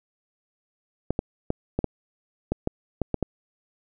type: clicks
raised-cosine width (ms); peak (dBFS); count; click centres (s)
2; -10; 10; 1.106 / 1.191 / 1.504 / 1.79 / 1.843 / 2.52 / 2.674 / 3.017 / 3.143 / 3.227
effects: none